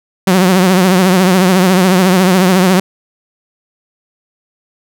sawtooth tone with vibrato, 185 Hz, F#3, in tune, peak -3 dBFS, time 0.27-2.8 s, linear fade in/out 5 ms, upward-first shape triangle, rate 14 Hz, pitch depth 96 cents each way, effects none

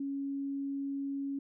sine tone, 277.2 Hz, C#4, in tune, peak -33 dBFS, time 0-1.39 s, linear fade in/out 5 ms, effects none

